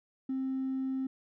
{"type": "tone with hard clipping", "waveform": "sine", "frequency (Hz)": 264.2, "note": "C4", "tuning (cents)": 17, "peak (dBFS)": -31, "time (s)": [0.29, 1.07], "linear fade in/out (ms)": 5, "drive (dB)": 1, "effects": []}